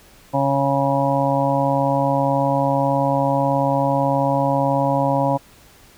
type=harmonic tone; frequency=138.3 Hz; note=C#3; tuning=4 cents flat; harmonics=1 / 2 / 4 / 5 / 6 / 7; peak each=-23 / -23 / -21 / -25 / -24 / -23 dBFS; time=0.33-5.38 s; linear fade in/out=20 ms; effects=pink hiss -49 dBFS RMS until 5.97 s